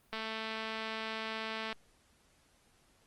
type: click train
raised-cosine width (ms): 0.3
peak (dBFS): -23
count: 354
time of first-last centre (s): 0.13-1.727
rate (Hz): 221
effects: pink hiss -68 dBFS RMS until 3.06 s + Opus 32 kbps